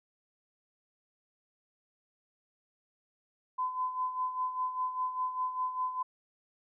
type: tone with tremolo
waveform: sine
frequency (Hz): 1016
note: B5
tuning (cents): +49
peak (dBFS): -28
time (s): 3.58-6.03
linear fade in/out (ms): 10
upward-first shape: sine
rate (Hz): 5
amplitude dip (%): 65
effects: none